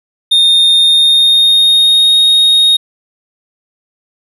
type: tone with pitch glide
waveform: triangle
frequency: 3664 to 3728 Hz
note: A#7 to A#7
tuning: -31 to -1 cents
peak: -4 dBFS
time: 0.31-2.77 s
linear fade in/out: 10 ms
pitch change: +30 cents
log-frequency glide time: 0.78-2.17 s
effects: none